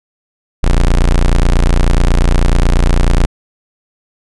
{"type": "tone", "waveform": "35% pulse", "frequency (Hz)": 29.14, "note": "A#0", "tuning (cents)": 0, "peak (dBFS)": -5, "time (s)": [0.63, 3.26], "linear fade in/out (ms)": 10, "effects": ["resampled to 24000 Hz"]}